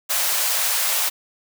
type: high-pass noise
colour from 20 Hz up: white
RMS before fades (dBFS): -21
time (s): 0.09-1.1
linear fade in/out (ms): 20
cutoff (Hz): 520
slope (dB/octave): 48
effects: none